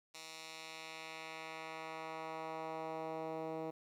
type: tone with band-pass filter sweep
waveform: 10% pulse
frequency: 160 Hz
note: D#3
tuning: 49 cents sharp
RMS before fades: -45 dBFS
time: 0.14-3.71 s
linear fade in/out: 10 ms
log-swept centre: 5200 to 450 Hz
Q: 0.94
effects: 12-bit